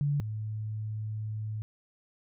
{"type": "tone pair in turn", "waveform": "sine", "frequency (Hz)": [144, 107.88], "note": ["D3", "A2"], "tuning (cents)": [-34, -34], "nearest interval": "perfect fourth", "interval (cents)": 500, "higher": "first", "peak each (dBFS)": [-25, -32], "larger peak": "first", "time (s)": [[0.01, 0.2], [0.2, 1.62]], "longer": "second", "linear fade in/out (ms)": 0, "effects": []}